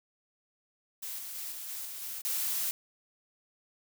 blue noise with tremolo, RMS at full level -39 dBFS, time 1.02-2.22 s, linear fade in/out 10 ms, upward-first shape square, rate 3 Hz, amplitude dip 25%
blue noise, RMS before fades -32 dBFS, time 2.25-2.71 s, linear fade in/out 0 ms
effects none

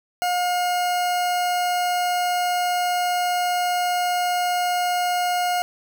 40% pulse tone, 715 Hz, F5, 41 cents sharp, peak -19 dBFS, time 0.22-5.62 s, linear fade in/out 0 ms, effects 10-bit

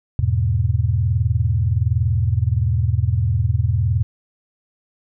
sine chord, E major, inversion none, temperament equal, 82.41 / 103.83 / 123.47 Hz, E2 / G#2 / B2, 0 / 0 / 0 cents, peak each -20 / -19 / -20 dBFS, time 0.19-4.03 s, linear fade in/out 0 ms, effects none

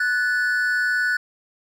triangle tone pair together, 1481 / 1740 Hz, F#6 / A6, +1 / -20 cents, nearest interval minor third, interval 279 cents, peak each -18 / -23 dBFS, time 0-1.17 s, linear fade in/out 5 ms, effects none

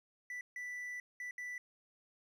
triangle tone bursts at uneven times, 1975.5 Hz, B6, in tune, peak -39 dBFS, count 4, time 0.3-0.41 / 0.56-1 / 1.2-1.31 / 1.38-1.58 s, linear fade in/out 2 ms, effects none

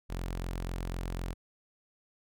sawtooth tone, 43.98 Hz, F1, 13 cents sharp, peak -30 dBFS, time 0.09-1.34 s, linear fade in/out 20 ms, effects none

